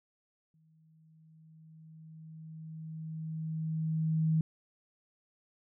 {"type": "tone with exponential growth", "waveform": "sine", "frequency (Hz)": 159, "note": "D#3", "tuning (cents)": 38, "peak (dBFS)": -24, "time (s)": [0.54, 4.41], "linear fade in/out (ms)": 2, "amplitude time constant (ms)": 840, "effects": []}